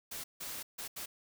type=noise bursts at uneven times; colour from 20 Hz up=white; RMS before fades=-42 dBFS; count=4; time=0.11-0.24 / 0.4-0.63 / 0.78-0.88 / 0.96-1.06 s; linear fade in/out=10 ms; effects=none